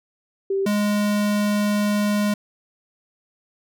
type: tone pair in turn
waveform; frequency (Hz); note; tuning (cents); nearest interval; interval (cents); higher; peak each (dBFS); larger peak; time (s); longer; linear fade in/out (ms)
sine / square; 390 / 207.1; G4 / G#3; -9 / -5; major seventh; 1096; first; -19; neither; 0.5-0.66 / 0.66-2.34; second; 5
effects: none